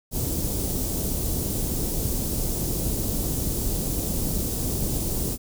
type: band-stop noise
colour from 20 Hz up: pink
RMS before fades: -26 dBFS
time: 0.11-5.38 s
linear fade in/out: 50 ms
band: 390 to 7700 Hz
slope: 12 dB/octave
effects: none